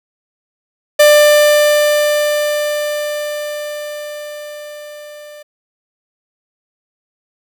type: tone with level ramp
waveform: 45% pulse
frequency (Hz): 594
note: D5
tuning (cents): +20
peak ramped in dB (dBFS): -4 to -33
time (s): 0.99-5.43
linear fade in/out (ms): 10
effects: none